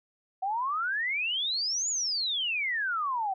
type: exponential two-way sweep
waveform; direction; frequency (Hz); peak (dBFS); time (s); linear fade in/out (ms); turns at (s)
sine; up then down; 740 to 7040 to 740; -27; 0.42-3.34; 10; 1.89
effects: none